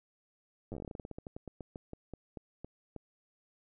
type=slowing click train; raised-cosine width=2 ms; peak=-29 dBFS; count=26; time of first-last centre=0.72-2.963 s; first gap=9 ms; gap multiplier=1.16; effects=none